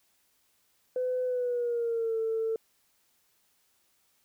sine tone with pitch glide, 505 to 447.3 Hz, B4 to A4, +39 to +28 cents, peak -26 dBFS, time 0.96-2.56 s, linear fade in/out 2 ms, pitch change -211 cents, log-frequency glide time 1.25-2.17 s, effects tanh soft clip ceiling -22 dBFS + white hiss -70 dBFS RMS until 4.24 s

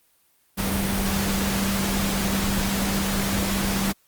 sine tone in noise, 196 Hz, G3, in tune, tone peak -25 dBFS, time 0.57-3.93 s, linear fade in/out 20 ms, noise pink, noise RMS -26 dBFS, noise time 0.57-3.93 s, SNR -2 dB, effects white hiss -63 dBFS RMS until 4.07 s + Opus 32 kbps

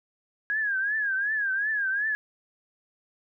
sine tone with vibrato, 1644 Hz, G#6, 18 cents flat, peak -24 dBFS, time 0.5-2.15 s, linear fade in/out 0 ms, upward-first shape triangle, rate 2.7 Hz, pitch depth 140 cents each way, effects none

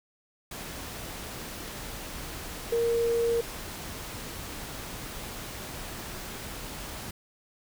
sine tone in noise, 466.2 Hz, A#4, in tune, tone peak -23 dBFS, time 2.72-3.41 s, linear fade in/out 5 ms, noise pink, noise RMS -39 dBFS, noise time 0.51-7.11 s, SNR +13 dB, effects none

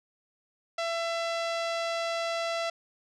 sawtooth tone with low-pass filter, 670 Hz, E5, 28 cents sharp, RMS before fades -31 dBFS, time 0.78-2.7 s, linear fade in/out 5 ms, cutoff 4900 Hz, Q 1.2, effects none

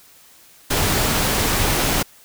pink noise, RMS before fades -19 dBFS, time 0.7-2.03 s, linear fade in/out 10 ms, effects white hiss -49 dBFS RMS until 2.24 s

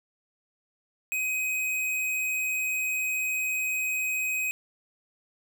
square tone, 2519 Hz, D#7, 21 cents sharp, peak -27 dBFS, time 1.12-4.51 s, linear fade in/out 0 ms, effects none

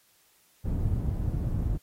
white low-pass noise, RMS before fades -28 dBFS, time 0.64-1.78 s, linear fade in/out 20 ms, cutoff 100 Hz, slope 12 dB/octave, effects white hiss -64 dBFS RMS until 1.82 s + AAC 48 kbps

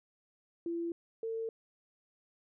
sine tone pair in turn, 338.3 / 450.7 Hz, E4 / A4, +45 / +42 cents, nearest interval perfect fourth, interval 497 cents, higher second, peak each -33 / -34 dBFS, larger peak first, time 0.66-0.92 / 1.23-1.49 s, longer neither, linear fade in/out 2 ms, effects none

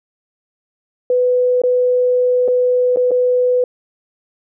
sine tone with dropouts, 498 Hz, B4, 14 cents sharp, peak -11 dBFS, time 1.1-3.64 s, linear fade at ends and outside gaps 2 ms, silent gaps 1.618-1.636 / 2.479-2.483 / 2.961-2.97 / 3.109-3.115 s, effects none

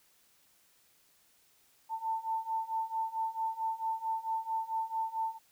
sine beating tone pair, 891 / 895.5 Hz, A5 / A5, +22 / +30 cents, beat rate 4.5 Hz, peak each -36 / -34 dBFS, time 1.89-5.39 s, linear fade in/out 50 ms, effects white hiss -67 dBFS RMS until 5.51 s

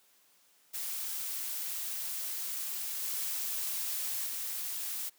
blue noise with level steps, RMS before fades -37 / -35 / -37 dBFS, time 0.73-5.1 s, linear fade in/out 20 ms, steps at 3.02 / 4.26 s, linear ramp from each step 10 ms, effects white hiss -66 dBFS RMS until 5.18 s + high-pass 200 Hz 12 dB/octave

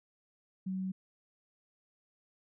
sine tone, 188.4 Hz, F#3, 32 cents sharp, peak -33 dBFS, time 0.66-0.92 s, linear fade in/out 10 ms, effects none

